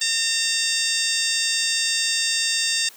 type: harmonic tone with a mistuned harmonic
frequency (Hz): 911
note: A#5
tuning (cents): -40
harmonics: 2 / 3 / 4 / 5 / 6 / 7 / 8 / 9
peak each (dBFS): -29 / -29 / -26 / -26 / -29 / -32 / -29 / -29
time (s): 0.01-2.89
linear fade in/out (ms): 5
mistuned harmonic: 5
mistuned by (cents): +60
effects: white hiss -47 dBFS RMS until 2.96 s + high-pass 200 Hz 12 dB/octave